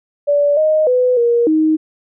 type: tone with pitch steps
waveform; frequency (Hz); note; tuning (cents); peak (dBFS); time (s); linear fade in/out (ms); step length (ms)
sine; 578 / 621 / 501 / 472.6 / 313.2; D5 / D#5 / B4 / A#4 / D#4; -28 / -3 / +25 / +24 / +11; -10; 0.27-1.77; 20; 300
effects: none